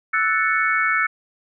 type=chord; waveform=sine; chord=F# minor seventh; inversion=third; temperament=equal; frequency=1318.5 / 1480 / 1760 / 2217 Hz; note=E6 / F#6 / A6 / C#7; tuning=0 / 0 / 0 / 0 cents; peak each=-22 / -23 / -23 / -22 dBFS; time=0.13-1.07 s; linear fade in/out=10 ms; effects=none